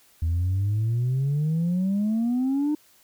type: exponential sweep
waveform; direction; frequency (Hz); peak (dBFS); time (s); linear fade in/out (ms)
sine; up; 80 to 305.3; -19; 0.22-2.75; 5
effects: tanh soft clip ceiling -19 dBFS + white hiss -58 dBFS RMS until 3.03 s